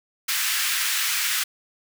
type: high-pass noise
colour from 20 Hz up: pink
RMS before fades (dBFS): -24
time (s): 0.28-1.44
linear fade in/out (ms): 10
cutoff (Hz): 1500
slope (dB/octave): 24
effects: none